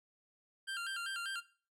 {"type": "tone with vibrato", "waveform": "25% pulse", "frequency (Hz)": 1480, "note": "F#6", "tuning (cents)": 0, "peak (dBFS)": -34, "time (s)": [0.67, 1.41], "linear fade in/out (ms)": 20, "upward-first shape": "square", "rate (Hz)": 5.1, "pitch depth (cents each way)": 110, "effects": ["noise-tail reverb RT60 0.4 s tail -17 dB re dry", "low-pass 10000 Hz 12 dB/octave"]}